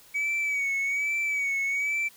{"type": "tone with vibrato", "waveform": "sine", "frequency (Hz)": 2265, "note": "C#7", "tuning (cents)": 37, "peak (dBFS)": -22, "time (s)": [0.14, 2.09], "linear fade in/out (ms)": 20, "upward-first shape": "sine", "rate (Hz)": 1.2, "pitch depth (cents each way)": 53, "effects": ["tanh soft clip ceiling -24 dBFS", "white hiss -54 dBFS RMS until 2.16 s"]}